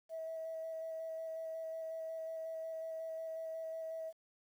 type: tone with vibrato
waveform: sine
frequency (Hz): 647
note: E5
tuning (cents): -32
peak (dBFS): -39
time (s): 0.09-4.13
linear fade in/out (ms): 50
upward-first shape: square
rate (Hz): 5.5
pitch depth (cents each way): 9
effects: tanh soft clip ceiling -35 dBFS + 11-bit